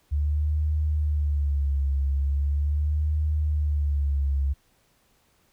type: tone with vibrato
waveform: sine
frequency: 72.5 Hz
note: D2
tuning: 22 cents flat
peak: -21 dBFS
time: 0.11-4.54 s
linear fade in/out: 20 ms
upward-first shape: sine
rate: 0.4 Hz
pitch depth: 86 cents each way
effects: pink hiss -65 dBFS RMS until 5.52 s